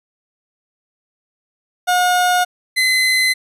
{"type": "tone pair in turn", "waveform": "30% pulse", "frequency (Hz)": [721, 2039], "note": ["F#5", "C7"], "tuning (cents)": [-45, -45], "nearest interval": "octave + tritone", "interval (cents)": 1800, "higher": "second", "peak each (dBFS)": -10, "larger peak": "neither", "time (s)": [[1.87, 2.45], [2.76, 3.34]], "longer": "neither", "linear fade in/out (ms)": 20, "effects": ["resampled to 32000 Hz"]}